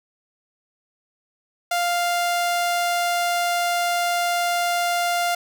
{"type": "tone", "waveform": "sawtooth", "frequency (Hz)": 698.5, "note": "F5", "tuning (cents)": 0, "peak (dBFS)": -16, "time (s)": [1.71, 5.35], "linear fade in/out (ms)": 5, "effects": []}